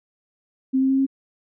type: tone with pitch steps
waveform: sine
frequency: 263.3 / 265.6 / 267.9 / 270.2 Hz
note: C4 / C4 / C4 / C#4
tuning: +11 / +26 / +41 / -44 cents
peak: -16 dBFS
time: 0.73-1.066 s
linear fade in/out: 20 ms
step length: 84 ms
effects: none